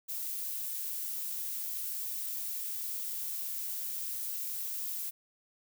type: noise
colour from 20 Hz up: violet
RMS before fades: -37 dBFS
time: 0.08-5.11 s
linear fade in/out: 20 ms
effects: none